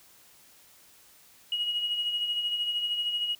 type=tone with tremolo; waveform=sine; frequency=2897 Hz; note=F#7; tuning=37 cents flat; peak=-24 dBFS; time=1.52-3.35 s; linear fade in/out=2 ms; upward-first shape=sine; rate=13 Hz; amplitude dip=50%; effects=tanh soft clip ceiling -21 dBFS + white hiss -57 dBFS RMS until 3.39 s